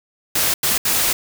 white noise bursts at uneven times, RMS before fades -18 dBFS, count 3, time 0.35-0.54 / 0.63-0.78 / 0.85-1.13 s, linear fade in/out 5 ms, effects none

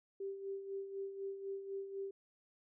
sine tone with tremolo, 392 Hz, G4, in tune, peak -38 dBFS, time 0.2-2.11 s, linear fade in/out 5 ms, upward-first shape sine, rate 4 Hz, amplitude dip 60%, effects none

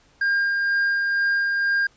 triangle tone with tremolo, 1607 Hz, G6, 43 cents sharp, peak -16 dBFS, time 0.21-1.87 s, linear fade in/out 5 ms, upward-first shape sine, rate 2.1 Hz, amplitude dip 25%, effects pink hiss -58 dBFS RMS until 1.96 s + resampled to 16000 Hz

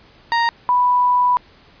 30% pulse / sine tone pair in turn, 932.3 / 987.7 Hz, A#5 / B5, 0 / 0 cents, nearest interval minor second, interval 100 cents, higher second, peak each -12 dBFS, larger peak neither, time 0.32-0.49 / 0.69-1.37 s, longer second, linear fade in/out 0 ms, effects pink hiss -49 dBFS RMS until 1.8 s + resampled to 11025 Hz

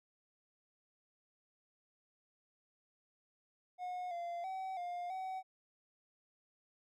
triangle tone with pitch steps, 724 / 690 / 760 / 706 / 755 Hz, F#5 / F5 / F#5 / F5 / F#5, -38 / -21 / +46 / +19 / +35 cents, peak -37 dBFS, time 3.78-5.43 s, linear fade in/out 50 ms, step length 330 ms, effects none

